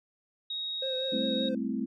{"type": "tone", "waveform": "sine", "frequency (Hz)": 3772, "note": "A#7", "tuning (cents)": 20, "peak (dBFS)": -32, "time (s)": [0.5, 1.49], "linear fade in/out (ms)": 5}
{"type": "tone with vibrato", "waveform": "triangle", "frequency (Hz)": 523.3, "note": "C5", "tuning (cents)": 0, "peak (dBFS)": -30, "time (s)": [0.82, 1.55], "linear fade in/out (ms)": 5, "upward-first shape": "triangle", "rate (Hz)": 5.2, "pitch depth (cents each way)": 35}
{"type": "chord", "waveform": "sine", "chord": "A minor seventh", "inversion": "third", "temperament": "equal", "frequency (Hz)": [196, 220, 261.6, 329.6], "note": ["G3", "A3", "C4", "E4"], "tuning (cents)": [0, 0, 0, 0], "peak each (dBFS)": [-37, -33, -33, -38], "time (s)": [1.12, 1.86], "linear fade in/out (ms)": 10}
{"effects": []}